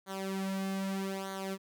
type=tone with flanger; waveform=sawtooth; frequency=193 Hz; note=G3; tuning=27 cents flat; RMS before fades=-36 dBFS; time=0.06-1.58 s; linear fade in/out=50 ms; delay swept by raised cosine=0.38 to 3.08 ms; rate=0.8 Hz; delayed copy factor=-0.75; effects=none